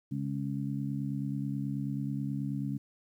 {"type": "harmonic tone", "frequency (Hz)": 69.3, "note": "C#2", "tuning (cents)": 0, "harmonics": [2, 3, 4], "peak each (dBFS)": [-34, -36, -37], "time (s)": [0.11, 2.78], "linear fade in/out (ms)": 10, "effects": ["11-bit"]}